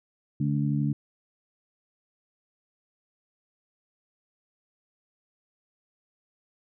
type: harmonic tone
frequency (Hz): 71.8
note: D2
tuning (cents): -39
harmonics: 2 / 3 / 4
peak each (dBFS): -25 / -29 / -31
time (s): 0.4-0.93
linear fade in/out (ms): 5
effects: none